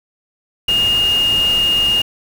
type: tone in noise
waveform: sine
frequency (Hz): 2840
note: F7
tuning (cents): +28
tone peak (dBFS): -12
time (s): 0.68-2.02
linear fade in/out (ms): 5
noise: pink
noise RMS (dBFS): -27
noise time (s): 0.68-2.02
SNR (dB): +12
effects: none